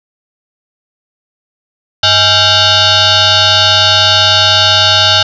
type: tone with frequency modulation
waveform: sine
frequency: 98 Hz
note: G2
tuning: in tune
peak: -5 dBFS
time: 2.03-5.23 s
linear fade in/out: 5 ms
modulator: 734 Hz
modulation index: 6.2
effects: none